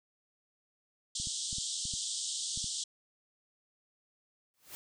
white band-pass noise, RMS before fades -37 dBFS, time 1.15-2.84 s, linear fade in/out 5 ms, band 3100 to 8800 Hz, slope 96 dB/octave
clicks, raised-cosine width 5 ms, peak -33 dBFS, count 8, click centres 1.2 / 1.272 / 1.529 / 1.584 / 1.854 / 1.938 / 2.575 / 2.643 s
white noise with exponential growth, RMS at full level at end -43 dBFS, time 4.54-4.75 s, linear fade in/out 0 ms, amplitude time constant 45 ms
effects none

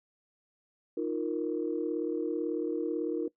sine chord, Eb suspended second, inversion none, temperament equal, 311.1 / 349.2 / 466.2 Hz, Eb4 / F4 / Bb4, 0 / 0 / 0 cents, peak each -33 dBFS, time 0.97-3.28 s, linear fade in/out 5 ms, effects noise-tail reverb RT60 0.1 s tail -20 dB re dry + tanh soft clip ceiling -19 dBFS

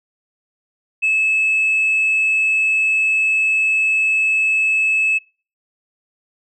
sine tone, 2600 Hz, E7, 24 cents flat, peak -12 dBFS, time 1.02-5.19 s, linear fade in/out 20 ms, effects noise-tail reverb RT60 0.4 s tail -26 dB re dry + tanh soft clip ceiling -11 dBFS

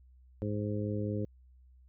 harmonic tone, 104.4 Hz, G#2, 10 cents sharp, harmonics 1 / 2 / 3 / 4 / 5, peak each -34 / -37 / -39 / -40 / -41 dBFS, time 0.42-1.25 s, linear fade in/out 0 ms, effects added 63 Hz sine -56 dBFS peak until 1.88 s

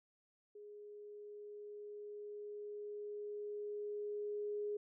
sine tone with level ramp, 415.3 Hz, G#4, in tune, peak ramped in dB -51 to -37 dBFS, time 0.55-4.77 s, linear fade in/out 5 ms, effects none

